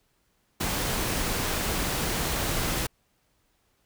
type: noise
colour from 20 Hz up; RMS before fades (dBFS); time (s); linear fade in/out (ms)
pink; -28; 0.6-2.87; 10
effects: pink hiss -70 dBFS RMS until 3.85 s

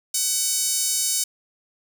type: tone with high-pass filter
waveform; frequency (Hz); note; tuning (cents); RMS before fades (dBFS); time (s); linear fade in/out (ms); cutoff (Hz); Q
5% pulse; 753; F#5; +30; -23; 0.14-1.24; 5; 6400; 0.88
effects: none

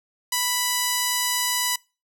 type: tone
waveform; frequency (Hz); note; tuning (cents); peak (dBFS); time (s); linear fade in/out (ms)
5% pulse; 987.8; B5; 0; -9; 0.32-1.76; 5
effects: noise-tail reverb RT60 0.3 s tail -24 dB re dry

